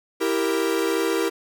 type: chord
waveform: 45% pulse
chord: E diminished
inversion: none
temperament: equal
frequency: 329.6 / 392 / 466.2 Hz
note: E4 / G4 / Bb4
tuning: 0 / 0 / 0 cents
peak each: -25 dBFS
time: 0.2-1.3 s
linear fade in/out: 20 ms
effects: none